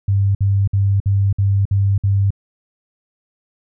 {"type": "tone bursts", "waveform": "sine", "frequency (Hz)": 99, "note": "G2", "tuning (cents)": 18, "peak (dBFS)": -12, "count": 7, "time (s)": [0.08, 2.306], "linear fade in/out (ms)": 5, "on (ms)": 270, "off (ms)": 56, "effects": []}